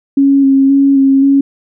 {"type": "tone with vibrato", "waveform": "sine", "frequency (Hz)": 273.7, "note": "C#4", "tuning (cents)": -22, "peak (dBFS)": -5, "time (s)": [0.17, 1.41], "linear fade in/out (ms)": 5, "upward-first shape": "square", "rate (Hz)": 1.9, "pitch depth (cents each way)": 17, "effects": []}